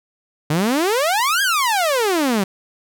sawtooth exponential two-way sweep, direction up then down, 143.6 to 1661.2 to 185.4 Hz, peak -12 dBFS, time 0.5-2.44 s, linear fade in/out 5 ms, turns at 1.42 s, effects none

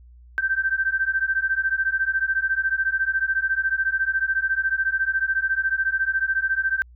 sine beating tone pair, 1553 / 1567 Hz, G6 / G6, -17 / -1 cents, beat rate 14 Hz, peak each -23 dBFS, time 0.38-6.82 s, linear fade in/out 0 ms, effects added 60 Hz sine -45 dBFS peak until 6.95 s

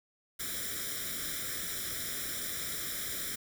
white noise with comb filter, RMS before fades -37 dBFS, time 0.39-3.36 s, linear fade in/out 10 ms, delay 0.55 ms, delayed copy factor +0.95, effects none

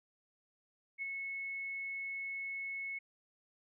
sine tone with ADSR envelope, 2195 Hz, C#7, 18 cents flat, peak -35 dBFS, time 0.98-2.99 s, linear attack 42 ms, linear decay 17 ms, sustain -3 dB, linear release 11 ms, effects none

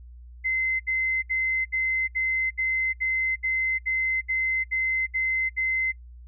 sine tone bursts, 2062 Hz, C7, 26 cents flat, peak -22 dBFS, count 13, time 0.44-5.924 s, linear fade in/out 20 ms, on 360 ms, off 67 ms, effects noise-tail reverb RT60 0.1 s tail -24 dB re dry + added 60 Hz sine -42 dBFS peak until 6.27 s

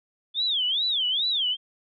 sine tone with vibrato, 3417 Hz, G#7, 49 cents sharp, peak -22 dBFS, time 0.34-1.57 s, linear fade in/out 50 ms, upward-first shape sine, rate 2.4 Hz, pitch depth 260 cents each way, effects none

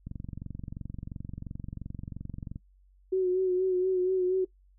click train, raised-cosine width 5 ms, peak -26 dBFS, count 58, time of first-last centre 0.07-2.559 s, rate 22.9 Hz
sine tone with vibrato, 370 Hz, F#4, in tune, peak -23 dBFS, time 3.12-4.45 s, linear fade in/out 10 ms, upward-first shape sine, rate 4.2 Hz, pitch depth 38 cents each way
effects noise-tail reverb RT60 0.1 s tail -19 dB re dry + added 47 Hz sine -58 dBFS peak until 4.78 s

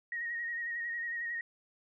sine tone with vibrato, 1877 Hz, A#6, 11 cents sharp, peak -34 dBFS, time 0.12-1.41 s, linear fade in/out 2 ms, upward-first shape sine, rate 11 Hz, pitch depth 33 cents each way, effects none

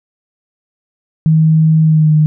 sine tone with pitch glide, 158.4 to 153.54 Hz, D#3 to D#3, +31 to -23 cents, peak -6 dBFS, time 1.26-2.26 s, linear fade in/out 0 ms, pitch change -54 cents, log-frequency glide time 1.83-2.13 s, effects none

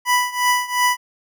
25% pulse tone with tremolo, 987.8 Hz, B5, in tune, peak -9 dBFS, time 0.05-0.97 s, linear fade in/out 50 ms, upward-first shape triangle, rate 2.8 Hz, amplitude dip 90%, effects none

